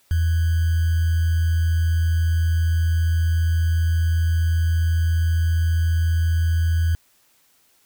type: tone with sample-and-hold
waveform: sine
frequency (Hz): 82.6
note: E2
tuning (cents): +4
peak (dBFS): -16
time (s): 0.11-6.95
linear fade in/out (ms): 0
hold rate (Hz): 1575
effects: white hiss -60 dBFS RMS until 7.85 s